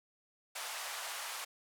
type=band-pass noise; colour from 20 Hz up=pink; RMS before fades=-42 dBFS; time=0.55-1.45 s; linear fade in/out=10 ms; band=730 to 13000 Hz; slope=24 dB/octave; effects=none